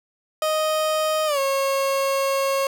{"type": "tone with pitch glide", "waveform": "30% pulse", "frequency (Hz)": [623, 545.5], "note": ["D#5", "C#5"], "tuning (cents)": [2, -28], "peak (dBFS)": -17, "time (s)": [0.42, 2.67], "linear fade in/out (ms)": 2, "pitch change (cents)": -230, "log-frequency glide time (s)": [1.26, 1.39], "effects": []}